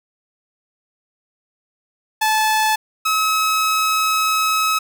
sawtooth tone pair in turn, 868 / 1283.7 Hz, A5 / E6, -24 / -46 cents, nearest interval perfect fifth, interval 678 cents, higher second, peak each -11 / -12 dBFS, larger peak first, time 2.21-2.76 / 3.05-4.79 s, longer second, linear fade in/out 10 ms, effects none

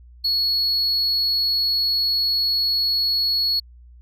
triangle tone, 4360 Hz, C#8, 29 cents flat, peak -16 dBFS, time 0.24-3.6 s, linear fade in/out 10 ms, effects tanh soft clip ceiling -12 dBFS + added 60 Hz sine -43 dBFS peak until 4.01 s

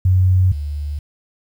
sine tone pair in turn, 92.5 / 73.42 Hz, F#2 / D2, 0 / 0 cents, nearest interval major third, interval 400 cents, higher first, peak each -10 / -21 dBFS, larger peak first, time 0.05-0.52 / 0.52-0.99 s, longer neither, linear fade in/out 5 ms, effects 8-bit

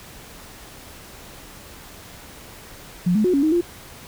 sine tone with pitch steps, 177.7 / 214 / 363.3 / 279.1 / 312.5 / 346.9 Hz, F3 / A3 / F#4 / C#4 / D#4 / F4, +30 / -48 / -32 / +12 / +8 / -12 cents, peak -15 dBFS, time 3.06-3.612 s, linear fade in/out 10 ms, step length 92 ms, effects pink hiss -42 dBFS RMS until 4.07 s

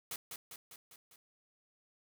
white noise with echo, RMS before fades -41 dBFS, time 0.11-0.16 s, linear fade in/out 2 ms, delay 200 ms, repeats 5, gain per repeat -4 dB, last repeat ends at 1.16 s, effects none

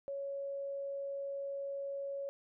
sine tone, 556 Hz, C#5, 5 cents sharp, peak -37 dBFS, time 0.08-2.29 s, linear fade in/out 0 ms, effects none

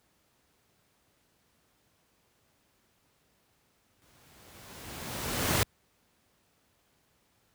pink noise with exponential growth, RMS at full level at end -25 dBFS, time 4.02-5.63 s, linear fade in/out 0 ms, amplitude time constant 350 ms, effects pink hiss -70 dBFS RMS until 7.54 s + high-pass 60 Hz 12 dB/octave

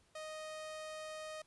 sawtooth tone, 622.3 Hz, D#5, in tune, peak -40 dBFS, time 0.15-1.42 s, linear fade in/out 5 ms, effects pink hiss -71 dBFS RMS until 1.46 s + resampled to 24000 Hz

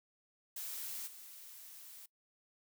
blue noise with level steps, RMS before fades -43 / -53 dBFS, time 0.56-2.06 s, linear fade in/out 5 ms, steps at 1.06 s, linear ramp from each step 20 ms, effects noise-tail reverb RT60 0.1 s tail -21 dB re dry

